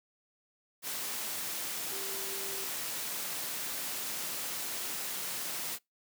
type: tone in noise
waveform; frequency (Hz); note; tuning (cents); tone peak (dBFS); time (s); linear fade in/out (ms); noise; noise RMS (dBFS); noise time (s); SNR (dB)
sine; 390.4; G4; -7; -45; 1.89-2.68; 50; white; -37; 0.82-5.79; -11
effects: noise-tail reverb RT60 0.2 s tail -26 dB re dry + high-pass 150 Hz 12 dB/octave